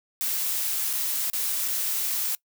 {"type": "noise with dropouts", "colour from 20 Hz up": "blue", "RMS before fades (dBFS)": -27, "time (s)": [0.21, 2.35], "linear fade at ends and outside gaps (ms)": 0, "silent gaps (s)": [[0.931, 0.935], [1.3, 1.333], [1.679, 1.683]], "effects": ["noise-tail reverb RT60 0.1 s tail -23 dB re dry"]}